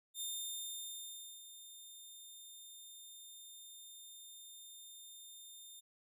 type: tone with ADSR envelope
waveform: 15% pulse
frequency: 3624 Hz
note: A#7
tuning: 50 cents flat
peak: -32 dBFS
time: 0.14-5.81 s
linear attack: 68 ms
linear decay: 1200 ms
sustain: -13 dB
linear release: 21 ms
effects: none